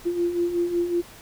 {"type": "beating tone pair", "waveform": "sine", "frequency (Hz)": [342.7, 348.1], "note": ["F4", "F4"], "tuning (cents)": [-33, -6], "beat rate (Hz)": 5.4, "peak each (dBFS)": [-29, -22], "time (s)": [0.05, 1.02], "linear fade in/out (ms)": 20, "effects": ["pink hiss -46 dBFS RMS until 1.21 s"]}